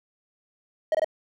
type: tone bursts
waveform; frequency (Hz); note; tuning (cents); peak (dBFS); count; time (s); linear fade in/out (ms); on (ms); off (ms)
triangle; 628; D#5; +16; -17; 3; 0.92-1.045; 2; 27; 22
effects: none